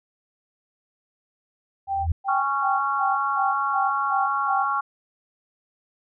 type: tone bursts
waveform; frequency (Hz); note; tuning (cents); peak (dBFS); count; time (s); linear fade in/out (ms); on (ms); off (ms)
sine; 784; G5; 0; -22; 8; 1.87-4.66; 50; 200; 170
type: tone with exponential growth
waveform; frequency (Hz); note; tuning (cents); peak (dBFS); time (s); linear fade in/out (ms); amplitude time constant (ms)
sine; 82.41; E2; 0; -16; 1.87-2.12; 5; 54
type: chord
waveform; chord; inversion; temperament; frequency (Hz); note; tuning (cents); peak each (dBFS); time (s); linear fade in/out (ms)
sine; Db major; second; equal with one note detuned; 830.6 / 1108.7 / 1376.1; Ab5 / Db6 / F6; 0 / 0 / -26; -28 / -24 / -26; 2.28-4.81; 10
effects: none